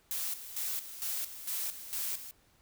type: noise with tremolo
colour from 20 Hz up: blue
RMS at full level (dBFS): -35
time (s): 0.11-2.31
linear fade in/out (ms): 0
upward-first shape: square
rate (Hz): 2.2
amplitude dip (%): 70
effects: pink hiss -67 dBFS RMS until 2.61 s